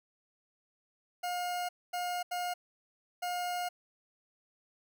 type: tone bursts at uneven times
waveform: 40% pulse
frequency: 713 Hz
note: F5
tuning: 36 cents sharp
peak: -32 dBFS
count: 4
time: 1.23-1.69 / 1.93-2.23 / 2.31-2.54 / 3.22-3.69 s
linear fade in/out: 10 ms
effects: none